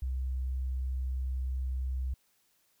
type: tone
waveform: sine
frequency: 64.5 Hz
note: C2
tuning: 24 cents flat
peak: -30 dBFS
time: 0.02-2.14 s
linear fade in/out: 5 ms
effects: white hiss -71 dBFS RMS until 2.8 s